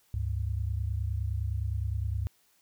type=tone pair together; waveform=sine; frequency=71.7 / 101.4 Hz; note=D2 / G#2; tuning=-41 / -41 cents; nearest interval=tritone; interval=600 cents; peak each=-31 / -31 dBFS; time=0.14-2.27 s; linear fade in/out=0 ms; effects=white hiss -67 dBFS RMS until 2.61 s